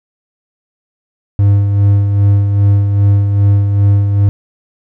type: tone with tremolo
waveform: triangle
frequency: 100.7 Hz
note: G2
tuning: 47 cents sharp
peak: -3 dBFS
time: 1.39-4.29 s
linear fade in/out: 0 ms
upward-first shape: sine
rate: 2.5 Hz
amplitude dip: 45%
effects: none